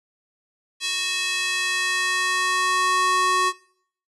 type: tone with high-pass filter sweep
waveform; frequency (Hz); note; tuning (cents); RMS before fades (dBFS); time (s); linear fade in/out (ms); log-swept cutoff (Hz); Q
square; 369.1; F#4; -4; -22; 0.8-3.53; 50; 3200 to 840; 1.7
effects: noise-tail reverb RT60 0.6 s tail -21 dB re dry + resampled to 24000 Hz